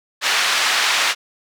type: band-pass noise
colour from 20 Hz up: pink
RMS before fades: -18 dBFS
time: 0.21-1.15 s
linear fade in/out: 50 ms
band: 1300 to 5200 Hz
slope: 12 dB/octave
effects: none